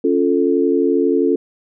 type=chord; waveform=sine; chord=Db augmented; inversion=none; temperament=equal; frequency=277.2 / 349.2 / 440 Hz; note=Db4 / F4 / A4; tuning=0 / 0 / 0 cents; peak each=-17 dBFS; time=0.04-1.36 s; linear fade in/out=5 ms; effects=none